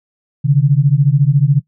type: beating tone pair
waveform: sine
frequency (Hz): 134.8 / 148.8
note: C#3 / D3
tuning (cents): -48 / +23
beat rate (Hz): 14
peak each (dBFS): -11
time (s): 0.44-1.6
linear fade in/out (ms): 20
effects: noise-tail reverb RT60 0.1 s tail -18 dB re dry